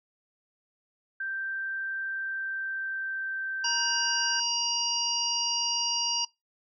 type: tone with pitch glide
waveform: sine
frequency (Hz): 1568 to 1558.1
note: G6 to G6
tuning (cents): 0 to -11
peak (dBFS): -30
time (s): 1.2-4.4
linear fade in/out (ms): 5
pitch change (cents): -11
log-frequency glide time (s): 2.09-3.62
type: harmonic tone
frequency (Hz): 947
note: A#5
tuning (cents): +27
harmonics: 1 / 3 / 5 / 6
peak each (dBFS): -34 / -33 / -30 / -32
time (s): 3.64-6.25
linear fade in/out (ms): 5
effects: noise-tail reverb RT60 0.2 s tail -22 dB re dry